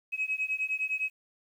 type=beating tone pair; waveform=sine; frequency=2546 / 2555.8 Hz; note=D#7 / D#7; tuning=+39 / +46 cents; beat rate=9.8 Hz; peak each=-31 dBFS; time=0.12-1.1 s; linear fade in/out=20 ms; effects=tanh soft clip ceiling -21 dBFS + 10-bit